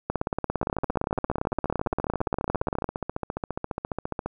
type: two click trains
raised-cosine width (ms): 1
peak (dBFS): -11 / -14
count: 49 / 54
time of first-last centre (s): 0.1-2.843 / 0.63-4.26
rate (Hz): 17.5 / 14.6
effects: none